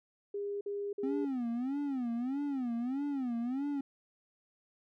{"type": "tone bursts", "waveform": "sine", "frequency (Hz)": 405.2, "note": "G#4", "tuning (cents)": -43, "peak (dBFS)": -34, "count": 3, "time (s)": [0.34, 1.25], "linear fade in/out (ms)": 5, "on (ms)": 270, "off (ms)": 50}
{"type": "tone with vibrato", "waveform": "triangle", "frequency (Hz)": 259.2, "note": "C4", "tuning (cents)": -16, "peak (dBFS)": -30, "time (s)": [1.03, 3.81], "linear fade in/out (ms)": 5, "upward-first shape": "sine", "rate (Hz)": 1.6, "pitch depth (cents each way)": 190}
{"effects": []}